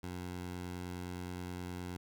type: tone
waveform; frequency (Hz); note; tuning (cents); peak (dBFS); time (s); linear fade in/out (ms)
15% pulse; 89.6; F2; +45; -34; 0.03-1.97; 5
effects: none